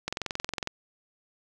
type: click train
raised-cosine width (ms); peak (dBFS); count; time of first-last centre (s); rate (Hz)
0.2; -13; 14; 0.08-0.674; 21.9
effects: none